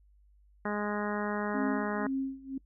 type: harmonic tone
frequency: 207.7 Hz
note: G#3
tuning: in tune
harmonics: 1 / 2 / 3 / 4 / 5 / 6 / 7 / 8 / 9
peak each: -34 / -37 / -39 / -40 / -41 / -42 / -42 / -43 / -44 dBFS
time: 0.65-2.07 s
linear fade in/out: 5 ms
type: tone with tremolo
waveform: sine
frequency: 268.3 Hz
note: C4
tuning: 44 cents sharp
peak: -28 dBFS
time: 1.54-2.58 s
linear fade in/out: 5 ms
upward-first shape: sine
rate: 2 Hz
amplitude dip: 90%
effects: noise-tail reverb RT60 0.1 s tail -22 dB re dry + added 50 Hz sine -59 dBFS peak until 2.65 s